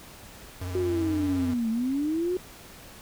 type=tone with vibrato; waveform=square; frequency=90.8 Hz; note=F#2; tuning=32 cents flat; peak=-32 dBFS; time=0.61-1.54 s; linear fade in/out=5 ms; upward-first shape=square; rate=16 Hz; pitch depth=42 cents each way
type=linear two-way sweep; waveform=sine; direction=down then up; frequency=371 to 220 to 371 Hz; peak=-24 dBFS; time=0.75-2.37 s; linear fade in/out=2 ms; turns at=1.7 s
effects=pink hiss -47 dBFS RMS until 3.01 s